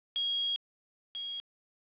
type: tone pair in turn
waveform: sine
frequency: 3282 / 3282 Hz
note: G#7 / G#7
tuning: -21 / -21 cents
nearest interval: unison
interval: 0 cents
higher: neither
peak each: -28 / -35 dBFS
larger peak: first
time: 0.16-0.56 / 1.15-1.4 s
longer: first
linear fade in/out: 0 ms
effects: resampled to 8000 Hz + 10-bit